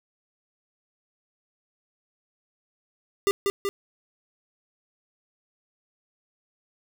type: tone with echo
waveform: square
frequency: 398.3 Hz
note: G4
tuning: 28 cents sharp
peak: -19 dBFS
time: 3.27-3.31 s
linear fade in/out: 0 ms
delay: 190 ms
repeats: 2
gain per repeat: -3 dB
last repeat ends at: 3.69 s
effects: none